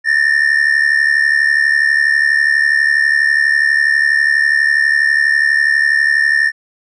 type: ring-modulated tone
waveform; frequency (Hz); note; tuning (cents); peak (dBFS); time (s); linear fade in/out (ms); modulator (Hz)
triangle; 1800; A6; +39; -5; 0.04-6.52; 50; 36.1
effects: resampled to 24000 Hz